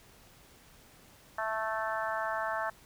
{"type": "harmonic tone", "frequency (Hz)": 220, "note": "A3", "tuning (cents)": 0, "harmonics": [3, 4, 5, 6, 7, 8], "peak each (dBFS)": [-36, -37, -38, -39, -39, -40], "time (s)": [1.38, 2.7], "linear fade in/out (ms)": 5, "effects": ["pink hiss -58 dBFS RMS until 2.85 s"]}